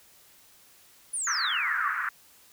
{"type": "exponential sweep", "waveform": "sine", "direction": "down", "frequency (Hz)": [10080, 1069], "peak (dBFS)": -28, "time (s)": [1.13, 1.89], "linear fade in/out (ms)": 10}
{"type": "band-pass noise", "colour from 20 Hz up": "white", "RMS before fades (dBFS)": -30, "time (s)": [1.27, 2.09], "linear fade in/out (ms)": 2, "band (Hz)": [1200, 1800], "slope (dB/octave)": 48}
{"effects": ["white hiss -57 dBFS RMS until 2.52 s"]}